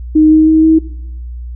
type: tone with pitch steps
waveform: sine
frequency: 310 / 313.1 / 316.1 / 319.3 Hz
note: D#4 / D#4 / D#4 / D#4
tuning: -6 / +11 / +27 / +45 cents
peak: -4 dBFS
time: 0.15-0.79 s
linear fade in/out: 10 ms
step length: 160 ms
effects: noise-tail reverb RT60 0.8 s tail -18 dB re dry + added 60 Hz sine -22 dBFS peak until 1.55 s